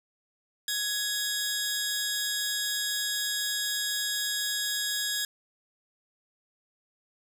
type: tone pair together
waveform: 15% pulse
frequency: 1668 / 3754 Hz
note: G#6 / A#7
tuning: +7 / +11 cents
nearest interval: octave + major second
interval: 1404 cents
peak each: -24 dBFS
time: 0.68-5.25 s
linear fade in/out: 2 ms
effects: resampled to 32000 Hz + 8-bit